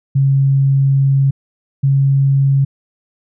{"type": "tone pair in turn", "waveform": "sine", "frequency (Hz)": [136.8, 137.32], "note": ["C#3", "C#3"], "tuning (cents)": [-23, -16], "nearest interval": "unison", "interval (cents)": 7, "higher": "second", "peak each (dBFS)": -9, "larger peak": "neither", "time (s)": [[0.15, 1.31], [1.83, 2.65]], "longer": "first", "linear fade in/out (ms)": 10, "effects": []}